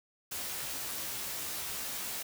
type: noise with comb filter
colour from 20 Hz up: white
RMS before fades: -38 dBFS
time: 0.31-2.23 s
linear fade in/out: 10 ms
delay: 15 ms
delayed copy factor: +0.8
effects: none